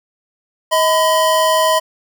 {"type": "tone pair together", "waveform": "square", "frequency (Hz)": [634, 1006.4], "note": ["D#5", "B5"], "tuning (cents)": [32, 32], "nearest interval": "minor sixth", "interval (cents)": 800, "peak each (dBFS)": -15, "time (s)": [0.71, 1.8], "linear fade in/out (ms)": 20, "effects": []}